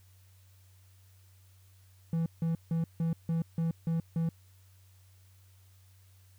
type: tone bursts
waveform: triangle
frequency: 164.81 Hz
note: E3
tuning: in tune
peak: -25 dBFS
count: 8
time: 2.13-4.29 s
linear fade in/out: 2 ms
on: 130 ms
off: 160 ms
effects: added 94 Hz sine -57 dBFS peak until 6.38 s + white hiss -67 dBFS RMS until 6.38 s

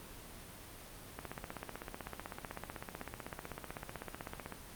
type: click train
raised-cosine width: 0.5 ms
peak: -26 dBFS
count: 54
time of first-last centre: 1.19-4.523 s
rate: 15.9 Hz
effects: pink hiss -51 dBFS RMS until 4.75 s + Opus 32 kbps

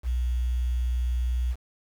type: tone with quantisation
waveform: sine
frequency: 61.2 Hz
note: B1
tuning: 15 cents flat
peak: -23 dBFS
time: 0.03-1.56 s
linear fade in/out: 50 ms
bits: 8
effects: none

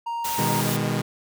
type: tone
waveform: triangle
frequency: 933 Hz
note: A#5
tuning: 1 cent sharp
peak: -24 dBFS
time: 0.06-0.61 s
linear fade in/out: 10 ms
type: noise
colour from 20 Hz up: white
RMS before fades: -30 dBFS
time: 0.24-0.77 s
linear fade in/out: 10 ms
type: chord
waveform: sawtooth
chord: G# minor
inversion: first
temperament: equal with one note detuned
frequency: 123.47 / 155.56 / 203.6 Hz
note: B2 / D#3 / G#3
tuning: 0 / 0 / -34 cents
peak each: -23 dBFS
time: 0.38-1.02 s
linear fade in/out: 10 ms
effects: none

